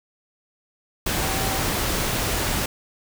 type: tone in noise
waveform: sine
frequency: 771 Hz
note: G5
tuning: 29 cents flat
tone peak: -32 dBFS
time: 1.22-1.63 s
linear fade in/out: 5 ms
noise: pink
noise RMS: -24 dBFS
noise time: 1.06-2.66 s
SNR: -11 dB
effects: none